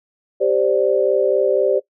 sine chord, G suspended fourth, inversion none, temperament equal, 392 / 523.3 / 587.3 Hz, G4 / C5 / D5, 0 / 0 / 0 cents, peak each -18 dBFS, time 0.4-1.8 s, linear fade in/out 20 ms, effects noise-tail reverb RT60 0.1 s tail -18 dB re dry

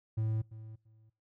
triangle tone with echo, 110 Hz, A2, in tune, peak -27 dBFS, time 0.17-0.42 s, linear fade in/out 10 ms, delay 340 ms, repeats 2, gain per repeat -15 dB, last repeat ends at 1.1 s, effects noise-tail reverb RT60 0.4 s tail -24 dB re dry

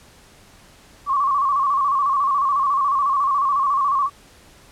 sine tone with vibrato, 1108.7 Hz, C#6, in tune, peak -16 dBFS, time 1.06-4.1 s, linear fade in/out 50 ms, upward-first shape square, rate 14 Hz, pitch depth 63 cents each way, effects pink hiss -49 dBFS RMS until 4.71 s + low-pass 11000 Hz 12 dB/octave

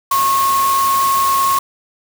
sine tone in noise, 1090 Hz, C#6, 29 cents flat, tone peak -12 dBFS, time 0.11-1.59 s, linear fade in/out 5 ms, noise white, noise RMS -23 dBFS, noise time 0.11-1.59 s, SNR +8 dB, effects none

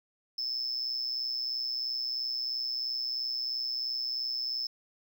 triangle tone with amplitude modulation, 5250 Hz, E8, 8 cents flat, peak -26 dBFS, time 0.38-4.67 s, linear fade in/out 5 ms, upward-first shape sine, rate 123 Hz, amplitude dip 70%, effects tanh soft clip ceiling -22 dBFS

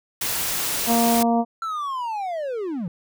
white noise, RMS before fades -25 dBFS, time 0.21-1.23 s, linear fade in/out 5 ms
harmonic tone, 233.1 Hz, A#3, in tune, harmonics 1 / 2 / 3 / 4 / 5, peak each -19 / -27 / -21 / -28 / -36 dBFS, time 0.86-1.45 s, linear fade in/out 50 ms
triangle linear sweep, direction down, 1358 to 158.1 Hz, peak -23 dBFS, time 1.62-2.88 s, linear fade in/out 2 ms
effects none

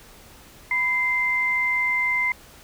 sine tone pair together, 987.8 / 2083 Hz, B5 / C7, 0 / -8 cents, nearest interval octave + minor second, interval 1292 cents, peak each -29 / -20 dBFS, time 0.71-2.32 s, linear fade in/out 2 ms, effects pink hiss -48 dBFS RMS until 2.63 s

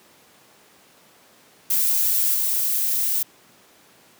violet noise with level steps, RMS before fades -20 / -22 dBFS, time 1.7-3.23 s, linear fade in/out 5 ms, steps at 2.34 s, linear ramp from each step 10 ms, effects pink hiss -53 dBFS RMS until 4.19 s + high-pass 200 Hz 12 dB/octave

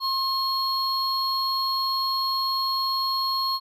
triangle tone pair together, 1067 / 4304 Hz, C6 / C8, +34 / +48 cents, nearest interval 2 octaves, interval 2414 cents, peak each -24 dBFS, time 0-3.6 s, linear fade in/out 50 ms, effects none

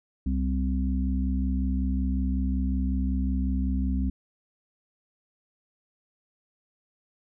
harmonic tone, 65.41 Hz, C2, in tune, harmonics 1 / 3 / 4, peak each -25 / -30 / -31 dBFS, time 0.26-4.1 s, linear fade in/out 5 ms, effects none

